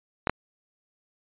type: clicks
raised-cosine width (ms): 0.5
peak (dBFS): -8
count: 2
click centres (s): 0.272 / 0.296
effects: resampled to 8000 Hz